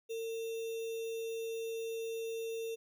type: tone with sample-and-hold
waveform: sine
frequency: 454.1 Hz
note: A#4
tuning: 45 cents flat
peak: -36 dBFS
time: 0.09-2.76 s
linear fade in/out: 20 ms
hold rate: 3150 Hz
effects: none